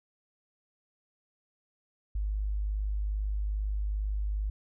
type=tone; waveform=sine; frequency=51.2 Hz; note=G#1; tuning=24 cents flat; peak=-28 dBFS; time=2.15-4.5 s; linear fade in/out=5 ms; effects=none